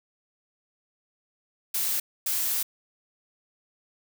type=noise bursts at uneven times; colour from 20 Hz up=blue; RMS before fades=-27 dBFS; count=2; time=1.74-2 / 2.26-2.63 s; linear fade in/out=5 ms; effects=none